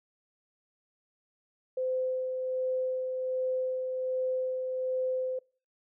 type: tone with tremolo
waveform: sine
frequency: 514 Hz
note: C5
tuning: 31 cents flat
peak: -27 dBFS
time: 1.77-5.39 s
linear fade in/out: 5 ms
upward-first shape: sine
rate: 1.3 Hz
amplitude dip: 35%
effects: noise-tail reverb RT60 0.4 s tail -25 dB re dry